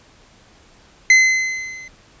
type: tone with level ramp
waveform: 45% pulse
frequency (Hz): 2050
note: C7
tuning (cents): -36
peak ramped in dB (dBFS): -6 to -35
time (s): 1.1-1.88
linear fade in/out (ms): 2
effects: pink hiss -50 dBFS RMS until 2.2 s + resampled to 16000 Hz